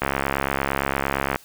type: click train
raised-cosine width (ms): 0.5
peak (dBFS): -6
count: 93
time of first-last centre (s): 0.02-1.359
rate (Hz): 68.7
effects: white hiss -50 dBFS RMS until 1.44 s